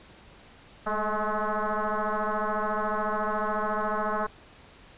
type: tone with frequency modulation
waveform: sine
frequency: 220 Hz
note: A3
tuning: in tune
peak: -25 dBFS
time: 0.86-4.27 s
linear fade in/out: 10 ms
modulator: 213 Hz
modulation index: 6
effects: pink hiss -52 dBFS RMS until 4.97 s + resampled to 8000 Hz